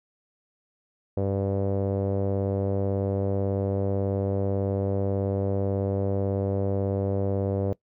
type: tone with low-pass filter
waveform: sawtooth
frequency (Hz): 98.2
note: G2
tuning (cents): +4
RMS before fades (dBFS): -26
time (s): 1.17-7.73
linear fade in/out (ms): 0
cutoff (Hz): 530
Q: 3.8
effects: noise-tail reverb RT60 0.1 s tail -20 dB re dry